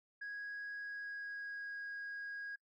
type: tone with pitch glide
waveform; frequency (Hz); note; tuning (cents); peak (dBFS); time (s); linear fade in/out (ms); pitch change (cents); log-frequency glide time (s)
sine; 1655 to 1641.7; G#6 to G#6; -6 to -20; -40; 0.21-2.56; 10; -14; 0.75-1.88
effects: noise-tail reverb RT60 0.1 s tail -25 dB re dry + tanh soft clip ceiling -40 dBFS